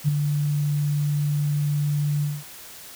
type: tone with ADSR envelope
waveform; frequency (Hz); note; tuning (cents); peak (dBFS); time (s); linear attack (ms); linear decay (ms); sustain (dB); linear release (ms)
sine; 146.83; D3; 0; -14; 0.04-2.44; 42; 10; -6; 220
effects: white hiss -42 dBFS RMS until 2.95 s